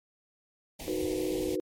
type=band-stop noise; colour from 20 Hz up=pink; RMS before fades=-41 dBFS; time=0.79-1.56 s; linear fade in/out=10 ms; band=920 to 2000 Hz; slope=48 dB/octave
type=chord; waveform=sine; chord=B major seventh; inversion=first; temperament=equal with one note detuned; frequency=311.1 / 370 / 466.2 / 505.7 Hz; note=D#4 / F#4 / A#4 / B4; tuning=0 / 0 / 0 / +41 cents; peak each=-33 / -32 / -37 / -36 dBFS; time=0.88-1.6 s; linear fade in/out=0 ms
effects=MP3 64 kbps